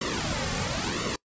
pink noise with flanger, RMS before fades -29 dBFS, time 0.01-1.16 s, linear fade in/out 5 ms, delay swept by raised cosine 1.2 to 3.1 ms, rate 0.97 Hz, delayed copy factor -0.85, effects noise-tail reverb RT60 0.1 s tail -25 dB re dry + resampled to 16000 Hz

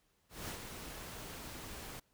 pink noise with ADSR envelope, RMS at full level -42 dBFS, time 0.29-2 s, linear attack 180 ms, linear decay 110 ms, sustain -5 dB, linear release 9 ms, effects pink hiss -75 dBFS RMS until 2.13 s

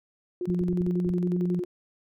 sine tone with tremolo, 356.7 Hz, F4, 37 cents sharp, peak -27 dBFS, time 0.41-1.65 s, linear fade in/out 2 ms, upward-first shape square, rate 11 Hz, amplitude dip 70%
sine tone with vibrato, 177.5 Hz, F3, 28 cents sharp, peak -24 dBFS, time 0.47-1.6 s, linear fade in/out 10 ms, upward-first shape sine, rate 7.9 Hz, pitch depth 11 cents each way
clicks, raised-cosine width 5 ms, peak -26 dBFS, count 8, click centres 0.499 / 0.614 / 0.689 / 0.734 / 0.809 / 0.869 / 1.065 / 1.101 s
effects none

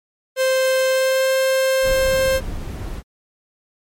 45% pulse tone with pitch glide, 523.3 to 527.9 Hz, C5 to C5, 0 to +15 cents, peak -15 dBFS, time 0.36-2.41 s, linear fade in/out 50 ms, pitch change +15 cents, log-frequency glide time 0.87-1.32 s
brown noise, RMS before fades -27 dBFS, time 1.82-3.03 s, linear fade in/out 50 ms
effects MP3 64 kbps

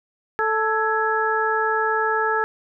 harmonic tone with a mistuned harmonic, 440 Hz, A4, in tune, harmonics 1 / 2 / 3 / 4, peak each -24 / -24 / -24 / -24 dBFS, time 0.39-2.44 s, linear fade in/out 0 ms, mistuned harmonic 4, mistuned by -89 cents, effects none

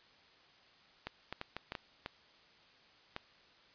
clicks, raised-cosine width 0.3 ms, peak -23 dBFS, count 8, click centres 1.07 / 1.326 / 1.414 / 1.566 / 1.721 / 1.752 / 2.061 / 3.164 s, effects white hiss -63 dBFS RMS until 3.74 s + resampled to 11025 Hz

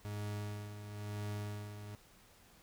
40% pulse tone with tremolo, 103.83 Hz, G#2, in tune, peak -37 dBFS, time 0.05-1.95 s, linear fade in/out 0 ms, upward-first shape sine, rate 1 Hz, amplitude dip 60%, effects pink hiss -63 dBFS RMS until 2.62 s

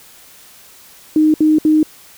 sine tone bursts, 309.2 Hz, D#4, 11 cents flat, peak -8 dBFS, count 3, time 1.16-1.83 s, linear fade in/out 2 ms, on 180 ms, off 65 ms, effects white hiss -43 dBFS RMS until 2.17 s

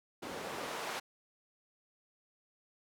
white noise with band-pass filter sweep, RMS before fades -41 dBFS, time 0.22-1 s, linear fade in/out 10 ms, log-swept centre 340 to 870 Hz, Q 0.79, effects none

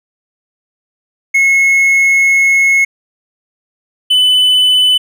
triangle tone pair in turn, 2178 / 3005 Hz, C#7 / F#7, -31 / +26 cents, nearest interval tritone, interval 557 cents, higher second, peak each -5 dBFS, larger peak neither, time 1.34-2.85 / 4.1-4.98 s, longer first, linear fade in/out 10 ms, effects none

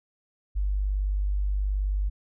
sine tone, 49.4 Hz, G1, 14 cents sharp, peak -23 dBFS, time 0.55-2.1 s, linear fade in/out 20 ms, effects none

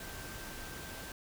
sine tone in noise, 1563 Hz, G6, 6 cents flat, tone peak -51 dBFS, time 0-1.12 s, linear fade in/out 2 ms, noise pink, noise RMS -45 dBFS, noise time 0-1.12 s, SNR -9 dB, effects none

